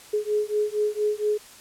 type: beating tone pair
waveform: sine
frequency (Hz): 418.9 / 423.2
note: G#4 / G#4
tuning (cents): +15 / +33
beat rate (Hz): 4.3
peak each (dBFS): -25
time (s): 0.13-1.38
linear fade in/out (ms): 10
effects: white hiss -47 dBFS RMS until 1.6 s + low-pass 11000 Hz 12 dB/octave

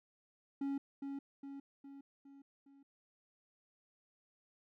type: tone with echo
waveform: triangle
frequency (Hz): 277.2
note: C#4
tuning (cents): 0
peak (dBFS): -33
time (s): 0.61-0.78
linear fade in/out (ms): 5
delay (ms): 410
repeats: 5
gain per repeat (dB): -5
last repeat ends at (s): 2.83
effects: none

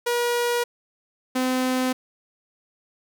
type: tone pair in turn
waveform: sawtooth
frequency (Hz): 480 / 256.3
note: B4 / C4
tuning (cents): -49 / -36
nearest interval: major seventh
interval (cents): 1087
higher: first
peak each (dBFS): -17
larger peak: neither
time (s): 0.06-0.64 / 1.35-1.93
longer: neither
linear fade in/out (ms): 10
effects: none

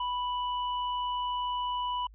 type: tone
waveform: square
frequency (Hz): 987.8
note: B5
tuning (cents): 0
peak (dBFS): -30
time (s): 0-2.07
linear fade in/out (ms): 5
effects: added 52 Hz sine -50 dBFS peak until 2.14 s + resampled to 8000 Hz

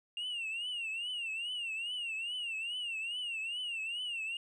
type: tone with vibrato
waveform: sine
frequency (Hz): 2790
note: F7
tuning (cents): -2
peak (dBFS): -33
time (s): 0.17-4.37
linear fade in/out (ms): 2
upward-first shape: triangle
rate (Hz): 2.4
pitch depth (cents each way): 150
effects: tanh soft clip ceiling -34 dBFS

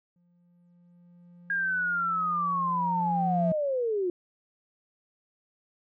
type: tone with exponential growth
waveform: triangle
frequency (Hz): 174.7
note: F3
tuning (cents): +1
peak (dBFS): -22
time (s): 0.16-3.52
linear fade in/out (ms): 2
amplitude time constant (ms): 730
type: linear sweep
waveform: sine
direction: down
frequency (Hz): 1630 to 345.1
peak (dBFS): -25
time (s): 1.5-4.1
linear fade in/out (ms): 2
effects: none

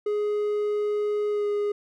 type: tone with pitch glide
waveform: triangle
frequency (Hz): 417.3 to 412.5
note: G#4 to G#4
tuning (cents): +8 to -12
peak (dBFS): -21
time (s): 0.06-1.72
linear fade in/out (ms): 5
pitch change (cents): -20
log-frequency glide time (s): 1.3-1.46
effects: none

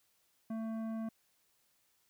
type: tone with tanh clipping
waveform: sine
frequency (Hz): 223.2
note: A3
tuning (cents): +25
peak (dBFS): -38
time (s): 0.5-1.09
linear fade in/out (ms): 5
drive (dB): 12
effects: white hiss -74 dBFS RMS until 2.09 s

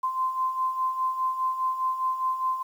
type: beating tone pair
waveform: sine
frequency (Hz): 1034 / 1038.9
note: C6 / C6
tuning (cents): -21 / -13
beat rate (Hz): 4.9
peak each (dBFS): -32 / -25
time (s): 0.03-2.63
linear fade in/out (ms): 10
effects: 9-bit

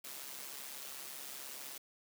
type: noise with amplitude modulation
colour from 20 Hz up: white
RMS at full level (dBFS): -44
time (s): 0.04-1.78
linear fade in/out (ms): 5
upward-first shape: sine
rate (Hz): 136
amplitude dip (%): 60
effects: high-pass 200 Hz 12 dB/octave

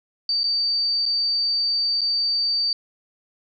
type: tone with dropouts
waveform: sine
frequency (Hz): 4616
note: D8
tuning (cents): -31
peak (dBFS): -19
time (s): 0.29-2.73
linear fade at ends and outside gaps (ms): 2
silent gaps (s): 0.434-0.44 / 1.056-1.061 / 2.009-2.015
effects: none

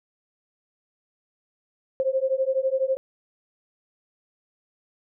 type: beating tone pair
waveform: sine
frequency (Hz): 523.3 / 535.3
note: C5 / C5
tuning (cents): 0 / +39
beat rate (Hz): 12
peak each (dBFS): -24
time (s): 2-2.97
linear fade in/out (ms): 0
effects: none

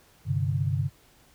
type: chord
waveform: sine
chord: G suspended fourth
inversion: none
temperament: just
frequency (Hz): 98 / 130.67 / 147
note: G2 / C3 / D3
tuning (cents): 0 / -2 / +2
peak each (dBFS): -28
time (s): 0.25-0.9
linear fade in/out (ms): 50
effects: pink hiss -59 dBFS RMS until 1.34 s

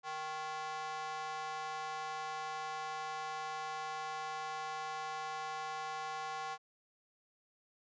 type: tone with high-pass filter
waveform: square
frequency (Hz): 155.56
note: D#3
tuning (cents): 0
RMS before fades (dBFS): -41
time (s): 0.03-6.58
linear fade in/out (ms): 50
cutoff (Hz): 890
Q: 3.2
effects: resampled to 16000 Hz

